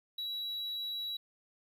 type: tone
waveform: triangle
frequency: 3902 Hz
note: B7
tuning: 22 cents flat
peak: -34 dBFS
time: 0.18-1.17 s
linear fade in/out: 5 ms
effects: 12-bit